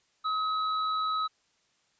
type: tone pair together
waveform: sine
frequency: 1273 / 3924 Hz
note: D#6 / B7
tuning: +39 / -12 cents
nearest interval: octave + perfect fifth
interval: 1949 cents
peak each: -27 / -37 dBFS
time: 0.24-1.28 s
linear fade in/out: 20 ms
effects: white hiss -70 dBFS RMS until 1.99 s + resampled to 16000 Hz